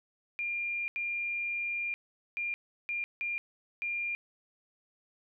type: tone bursts at uneven times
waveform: sine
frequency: 2400 Hz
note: D7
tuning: 37 cents sharp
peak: -31 dBFS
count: 6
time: 0.39-0.88 / 0.96-1.94 / 2.37-2.54 / 2.89-3.04 / 3.21-3.38 / 3.82-4.15 s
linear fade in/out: 0 ms
effects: none